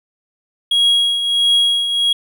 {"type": "tone with tremolo", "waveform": "triangle", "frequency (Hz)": 3300, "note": "G#7", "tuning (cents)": -12, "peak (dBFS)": -8, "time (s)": [0.71, 2.13], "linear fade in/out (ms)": 5, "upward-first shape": "triangle", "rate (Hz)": 1.5, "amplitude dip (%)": 60, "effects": []}